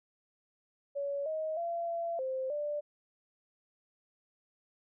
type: tone with pitch steps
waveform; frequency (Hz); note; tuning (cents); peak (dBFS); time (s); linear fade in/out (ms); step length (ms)
sine; 564 / 629 / 681 / 677 / 523 / 590; C#5 / D#5 / F5 / E5 / C5 / D5; +30 / +19 / -44 / +46 / -1 / +8; -32; 0.95-2.81; 20; 310
effects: none